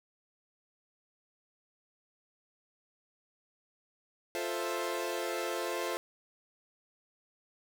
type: chord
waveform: sawtooth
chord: F major seventh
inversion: none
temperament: equal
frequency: 349.2 / 440 / 523.3 / 659.3 Hz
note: F4 / A4 / C5 / E5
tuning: 0 / 0 / 0 / 0 cents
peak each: -34 / -35 / -34 / -36 dBFS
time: 4.35-5.97 s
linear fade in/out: 0 ms
effects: none